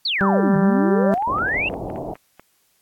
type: exponential two-way sweep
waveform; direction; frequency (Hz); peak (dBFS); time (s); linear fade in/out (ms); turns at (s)
sine; down then up; 4699 to 150.3 to 2828; -19; 0.05-1.69; 5; 0.56
type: harmonic tone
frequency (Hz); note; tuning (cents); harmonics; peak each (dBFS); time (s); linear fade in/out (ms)
196; G3; 0; 1 / 2 / 3 / 4 / 5 / 6 / 7 / 8 / 9; -17 / -23 / -27 / -29 / -31 / -33 / -34 / -35 / -36; 0.21-1.14; 0
type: clicks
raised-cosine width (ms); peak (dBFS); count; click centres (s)
0.5; -26; 11; 1.177 / 1.224 / 1.385 / 1.487 / 1.543 / 1.699 / 1.74 / 1.901 / 1.96 / 2.155 / 2.396
type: low-pass noise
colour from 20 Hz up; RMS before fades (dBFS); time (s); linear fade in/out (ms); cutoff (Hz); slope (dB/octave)
white; -29; 1.27-2.14; 5; 810; 48
effects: white hiss -63 dBFS RMS until 2.81 s + AAC 64 kbps